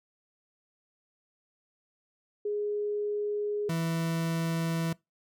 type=tone pair in turn; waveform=sine / 40% pulse; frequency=415.3 / 164.81 Hz; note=G#4 / E3; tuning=0 / 0 cents; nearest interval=octave + major third; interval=1600 cents; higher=first; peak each=-28 / -27 dBFS; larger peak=second; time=2.45-3.69 / 3.69-4.93 s; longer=neither; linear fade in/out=5 ms; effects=noise-tail reverb RT60 0.2 s tail -23 dB re dry